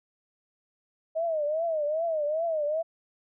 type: tone with vibrato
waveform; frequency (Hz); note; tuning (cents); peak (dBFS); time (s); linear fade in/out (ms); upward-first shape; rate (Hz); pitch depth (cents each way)
sine; 629; D#5; +19; -25; 1.15-2.83; 20; triangle; 2.5; 150
effects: none